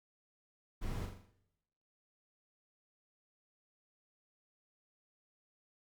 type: noise with echo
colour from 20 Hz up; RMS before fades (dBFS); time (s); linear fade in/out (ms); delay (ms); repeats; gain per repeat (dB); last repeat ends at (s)
brown; -40; 0.81-1.07; 20; 42; 6; -5; 1.322
effects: noise-tail reverb RT60 0.9 s tail -17 dB re dry + Opus 48 kbps